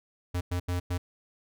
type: tone bursts at uneven times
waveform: square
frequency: 88.8 Hz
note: F2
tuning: 29 cents sharp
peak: -28 dBFS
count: 4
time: 0.34-0.41 / 0.51-0.6 / 0.68-0.8 / 0.9-0.98 s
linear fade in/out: 10 ms
effects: none